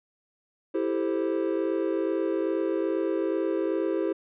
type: chord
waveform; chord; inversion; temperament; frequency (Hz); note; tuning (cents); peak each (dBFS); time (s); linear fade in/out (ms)
triangle; A minor seventh; second; equal; 329.6 / 392 / 440 / 523.3; E4 / G4 / A4 / C5; 0 / 0 / 0 / 0; -26 / -27 / -32 / -30; 0.74-4.13; 10
effects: resampled to 8000 Hz